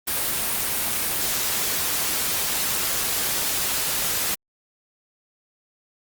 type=noise; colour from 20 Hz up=white; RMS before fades=-24 dBFS; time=0.07-4.35 s; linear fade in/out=10 ms; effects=Opus 32 kbps